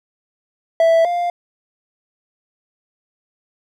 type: tone pair in turn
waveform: triangle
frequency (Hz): 659.3 / 699.9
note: E5 / F5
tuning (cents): 0 / +4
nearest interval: minor second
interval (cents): 104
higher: second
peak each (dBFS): -8 / -15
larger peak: first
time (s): 0.8-1.05 / 1.05-1.3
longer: neither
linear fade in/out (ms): 2
effects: none